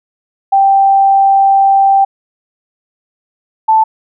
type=tone pair in turn; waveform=sine; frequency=784 / 880 Hz; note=G5 / A5; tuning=0 / 0 cents; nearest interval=major second; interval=200 cents; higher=second; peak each=-5 dBFS; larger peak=neither; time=0.52-2.05 / 3.68-3.84 s; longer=first; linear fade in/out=10 ms; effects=none